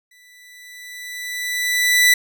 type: tone with exponential growth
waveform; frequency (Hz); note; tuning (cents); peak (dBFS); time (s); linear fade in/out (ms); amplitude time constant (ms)
sawtooth; 1978; B6; +2; -6; 0.11-2.14; 5; 440
effects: none